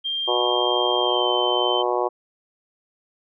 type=tone with pitch glide; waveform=sine; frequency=3188 to 3090 Hz; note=G7 to G7; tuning=+28 to -26 cents; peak=-23 dBFS; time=0.04-1.83 s; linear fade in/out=20 ms; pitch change=-54 cents; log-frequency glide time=1.01-1.29 s
type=harmonic tone; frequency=122.2 Hz; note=B2; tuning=18 cents flat; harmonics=3 / 4 / 5 / 6 / 7 / 8 / 9; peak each=-25 / -26 / -27 / -28 / -28 / -29 / -30 dBFS; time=0.27-2.09 s; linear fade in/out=20 ms
effects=none